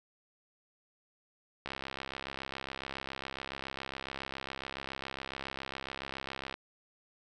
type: click train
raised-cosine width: 0.3 ms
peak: -22 dBFS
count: 329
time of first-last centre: 1.66-6.541 s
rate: 67.2 Hz
effects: none